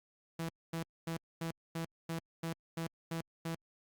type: tone bursts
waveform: sawtooth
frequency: 164.81 Hz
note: E3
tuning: in tune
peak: -32 dBFS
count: 10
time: 0.39-3.55 s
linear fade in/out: 5 ms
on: 100 ms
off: 240 ms
effects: Opus 48 kbps